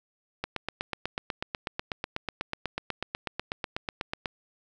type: click train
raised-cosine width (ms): 0.3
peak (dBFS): -14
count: 32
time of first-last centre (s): 0.44-4.258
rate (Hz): 8.12
effects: none